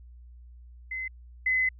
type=tone pair in turn; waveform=sine; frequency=2049 / 2031 Hz; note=C7 / B6; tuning=-37 / +48 cents; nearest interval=unison; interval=15 cents; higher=first; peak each=-31 / -22 dBFS; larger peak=second; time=0.91-1.08 / 1.46-1.69 s; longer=second; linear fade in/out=5 ms; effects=added 60 Hz sine -46 dBFS peak until 1.79 s